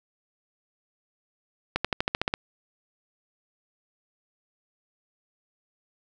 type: accelerating click train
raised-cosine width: 0.3 ms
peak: -8 dBFS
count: 9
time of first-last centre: 1.76-2.339 s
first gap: 86 ms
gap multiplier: 0.95
effects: none